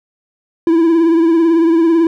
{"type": "tone with vibrato", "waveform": "triangle", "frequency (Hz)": 330.9, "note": "E4", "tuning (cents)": 7, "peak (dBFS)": -6, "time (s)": [0.67, 2.07], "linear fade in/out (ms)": 2, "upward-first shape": "triangle", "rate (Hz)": 18, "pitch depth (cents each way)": 61, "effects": []}